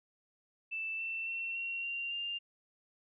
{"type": "tone with pitch steps", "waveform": "sine", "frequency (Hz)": [2649, 2678, 2708, 2738, 2768, 2798], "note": ["E7", "E7", "E7", "F7", "F7", "F7"], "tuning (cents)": [8, 27, 46, -35, -16, 3], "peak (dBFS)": -35, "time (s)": [0.71, 2.39], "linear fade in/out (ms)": 20, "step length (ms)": 280, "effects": []}